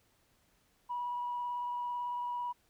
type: tone with vibrato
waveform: sine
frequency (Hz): 972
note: B5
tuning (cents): -28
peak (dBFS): -33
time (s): 0.89-2.53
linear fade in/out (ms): 20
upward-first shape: triangle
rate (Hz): 18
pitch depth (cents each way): 18
effects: tanh soft clip ceiling -29 dBFS + pink hiss -71 dBFS RMS until 2.69 s